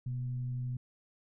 sine tone with frequency modulation, 125.6 Hz, B2, 30 cents sharp, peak -33 dBFS, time 0.06-0.77 s, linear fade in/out 5 ms, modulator 112 Hz, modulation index 0.26, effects none

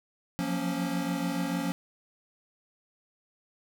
square chord, Gb major seventh, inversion third, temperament equal with one note detuned, 174.61 / 181.5 / 233.1 / 277.2 Hz, F3 / Gb3 / Bb3 / Db4, 0 / -33 / 0 / 0 cents, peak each -34 / -37 / -37 / -33 dBFS, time 0.39-1.72 s, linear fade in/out 0 ms, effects none

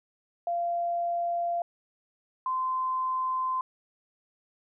sine tone pair in turn, 690 / 1033.8 Hz, F5 / C6, -21 / -21 cents, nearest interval perfect fifth, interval 700 cents, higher second, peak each -26 dBFS, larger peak neither, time 0.47-1.62 / 2.46-3.61 s, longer neither, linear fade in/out 2 ms, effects none

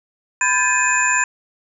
sine tone cluster, 1003 / 1600 / 1737 / 2510 / 7140 Hz, B5 / G6 / A6 / D#7 / A8, +26 / +35 / -23 / +15 / +24 cents, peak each -21 dBFS, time 0.41-1.24 s, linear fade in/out 2 ms, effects none

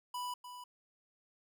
square tone with echo, 987.8 Hz, B5, in tune, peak -38 dBFS, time 0.14-0.34 s, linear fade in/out 5 ms, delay 300 ms, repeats 1, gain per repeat -9 dB, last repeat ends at 0.64 s, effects none

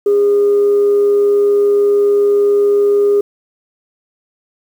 sine tone with amplitude modulation, 407.4 Hz, G#4, 33 cents flat, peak -6 dBFS, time 0.06-3.21 s, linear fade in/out 5 ms, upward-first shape sine, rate 127 Hz, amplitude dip 25%, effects tanh soft clip ceiling -5 dBFS + 7-bit

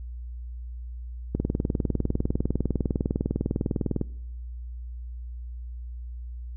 click train, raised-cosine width 3 ms, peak -12 dBFS, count 54, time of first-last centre 1.35-4.013 s, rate 19.9 Hz, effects noise-tail reverb RT60 0.9 s tail -24 dB re dry + added 60 Hz sine -34 dBFS peak until 6.56 s

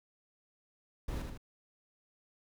brown noise with echo, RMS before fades -36 dBFS, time 1.08-1.22 s, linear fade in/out 5 ms, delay 78 ms, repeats 2, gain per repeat -4 dB, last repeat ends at 1.376 s, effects none

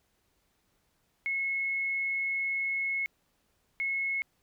sine tone pair in turn, 2181 / 2181 Hz, C#7 / C#7, -29 / -29 cents, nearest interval unison, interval 0 cents, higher neither, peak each -28 dBFS, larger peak neither, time 1.26-3.06 / 3.8-4.22 s, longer first, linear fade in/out 0 ms, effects pink hiss -73 dBFS RMS until 4.42 s

